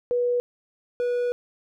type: tone pair in turn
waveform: sine / triangle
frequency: 487.3 / 487.3 Hz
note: B4 / B4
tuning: -23 / -23 cents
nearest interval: unison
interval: 0 cents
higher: neither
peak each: -20 dBFS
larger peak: neither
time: 0.11-0.4 / 1-1.32 s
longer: second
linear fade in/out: 0 ms
effects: none